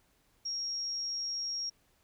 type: tone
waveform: sine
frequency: 5588 Hz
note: F8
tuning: in tune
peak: -33 dBFS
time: 0.45-1.7 s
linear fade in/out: 10 ms
effects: pink hiss -70 dBFS RMS until 2.03 s